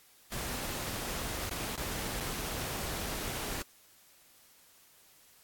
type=noise with dropouts; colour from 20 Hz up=pink; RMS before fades=-37 dBFS; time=0.32-3.62 s; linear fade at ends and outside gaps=0 ms; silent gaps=1.495-1.511 / 1.757-1.777 / 2.202-2.207 s; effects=white hiss -61 dBFS RMS until 5.43 s + AAC 64 kbps